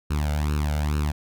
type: tone with flanger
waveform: sawtooth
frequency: 74.4 Hz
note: D2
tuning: 23 cents sharp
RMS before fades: -24 dBFS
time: 0.1-1.12 s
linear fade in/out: 10 ms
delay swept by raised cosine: 0.73 to 1.4 ms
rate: 2.3 Hz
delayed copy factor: +0.9
effects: none